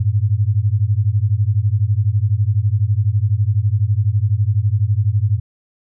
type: beating tone pair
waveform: sine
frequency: 98 / 110 Hz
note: G2 / A2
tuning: 0 / 0 cents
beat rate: 12 Hz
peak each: -16 dBFS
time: 0-5.4 s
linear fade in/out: 10 ms
effects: none